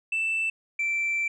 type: tone pair in turn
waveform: sine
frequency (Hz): 2655 / 2340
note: E7 / D7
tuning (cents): +12 / -7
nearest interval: major second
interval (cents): 219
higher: first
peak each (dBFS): -22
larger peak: neither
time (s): 0.12-0.5 / 0.79-1.28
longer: second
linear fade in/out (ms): 5
effects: tanh soft clip ceiling -22 dBFS